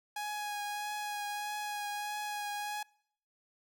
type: tone with vibrato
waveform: sawtooth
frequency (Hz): 830.6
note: G#5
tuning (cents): 0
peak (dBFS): -32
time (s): 0.16-2.83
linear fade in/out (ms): 5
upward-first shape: triangle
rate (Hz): 1.6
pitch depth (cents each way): 18
effects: noise-tail reverb RT60 0.7 s tail -26 dB re dry